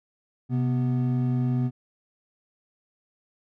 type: tone pair together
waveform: triangle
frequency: 128.8 / 246.3 Hz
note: C3 / B3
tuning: -27 / -5 cents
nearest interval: major seventh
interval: 1122 cents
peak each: -21 / -25 dBFS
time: 0.49-1.71 s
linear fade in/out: 50 ms
effects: none